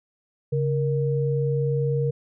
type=tone pair together; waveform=sine; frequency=139.3 / 468.5 Hz; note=C#3 / A#4; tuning=+9 / +9 cents; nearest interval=octave + major sixth; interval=2100 cents; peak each=-22 / -25 dBFS; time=0.52-2.11 s; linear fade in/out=10 ms; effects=none